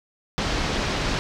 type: low-pass noise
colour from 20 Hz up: pink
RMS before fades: -25 dBFS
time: 0.38-1.19 s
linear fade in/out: 0 ms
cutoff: 5700 Hz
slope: 24 dB/octave
effects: none